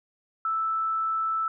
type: tone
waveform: sine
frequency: 1318 Hz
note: E6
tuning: 1 cent flat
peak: -24 dBFS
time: 0.45-1.48 s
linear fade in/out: 2 ms
effects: none